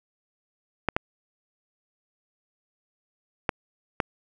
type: clicks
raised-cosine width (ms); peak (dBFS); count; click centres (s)
0.5; -7; 4; 0.887 / 0.965 / 3.492 / 4.002
effects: none